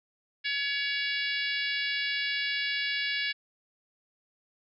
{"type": "harmonic tone", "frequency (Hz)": 565, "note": "C#5", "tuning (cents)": 33, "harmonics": [3, 4, 5, 6, 7, 8, 9], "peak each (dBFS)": [-33, -33, -36, -37, -38, -40, -41], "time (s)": [0.44, 3.33], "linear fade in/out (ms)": 20, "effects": []}